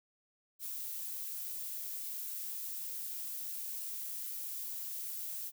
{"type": "noise", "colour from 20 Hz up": "violet", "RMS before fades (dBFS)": -41, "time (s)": [0.59, 5.52], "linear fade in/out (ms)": 50, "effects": []}